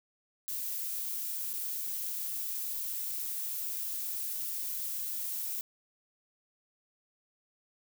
violet noise with dropouts, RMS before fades -36 dBFS, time 0.48-5.61 s, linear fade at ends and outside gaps 0 ms, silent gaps 1.532-1.537 s, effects none

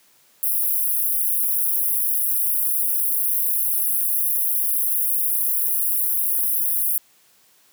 white high-pass noise, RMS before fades -21 dBFS, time 0.43-6.98 s, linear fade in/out 0 ms, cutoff 10000 Hz, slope 96 dB/octave, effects white hiss -57 dBFS RMS until 7.72 s + high-pass 100 Hz 12 dB/octave

